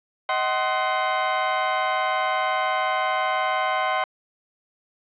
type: chord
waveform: 30% pulse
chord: C diminished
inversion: first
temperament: just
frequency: 627.9 / 753.5 / 1046.5 Hz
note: Eb5 / Gb5 / C6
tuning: +16 / +31 / 0 cents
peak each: -25 / -22 / -22 dBFS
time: 0.29-4.04 s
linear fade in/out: 2 ms
effects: resampled to 8000 Hz + 9-bit